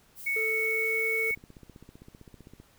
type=noise; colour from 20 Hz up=violet; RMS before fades=-43 dBFS; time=0.15-1.36 s; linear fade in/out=50 ms
type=tone; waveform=sine; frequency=2217 Hz; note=C#7; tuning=in tune; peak=-26 dBFS; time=0.26-1.35 s; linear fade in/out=10 ms
type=tone with pitch glide; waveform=triangle; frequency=440 to 446.1 Hz; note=A4 to A4; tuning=0 to +24 cents; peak=-30 dBFS; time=0.36-1.31 s; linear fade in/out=5 ms; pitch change=+24 cents; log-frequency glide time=0.49-1.07 s
type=click train; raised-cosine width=3 ms; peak=-35 dBFS; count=21; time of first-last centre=1.31-2.6 s; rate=15.5 Hz
effects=pink hiss -62 dBFS RMS until 2.78 s

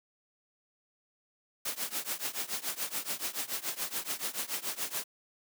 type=noise with tremolo; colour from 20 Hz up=white; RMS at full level=-32 dBFS; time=1.65-5.04 s; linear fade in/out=5 ms; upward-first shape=triangle; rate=7 Hz; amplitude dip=95%; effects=high-pass 200 Hz 12 dB/octave

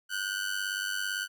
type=ring-modulated tone; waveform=sawtooth; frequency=1500 Hz; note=F#6; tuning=23 cents sharp; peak=-24 dBFS; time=0.09-1.28 s; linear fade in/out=50 ms; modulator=48.9 Hz; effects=none

